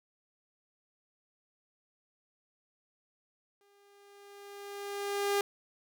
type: tone with exponential growth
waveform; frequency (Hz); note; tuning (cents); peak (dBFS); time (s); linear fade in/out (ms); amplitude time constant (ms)
sawtooth; 403; G4; +48; -22; 3.61-5.41; 1; 390
effects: none